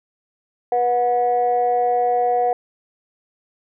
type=tone pair together; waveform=sine; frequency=487.2 / 730 Hz; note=B4 / F#5; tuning=-24 / -24 cents; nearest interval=perfect fifth; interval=700 cents; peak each=-19 / -16 dBFS; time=0.72-2.53 s; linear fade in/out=2 ms; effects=tanh soft clip ceiling -10 dBFS